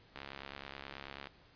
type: click train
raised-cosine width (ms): 0.3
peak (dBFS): -28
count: 78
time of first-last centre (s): 0.16-1.271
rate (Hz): 69.3
effects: pink hiss -63 dBFS RMS until 1.55 s + resampled to 11025 Hz